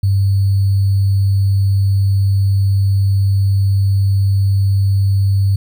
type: tone with sample-and-hold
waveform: sine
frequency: 98 Hz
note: G2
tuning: in tune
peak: -10 dBFS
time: 0.03-5.56 s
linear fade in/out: 5 ms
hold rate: 4410 Hz
effects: none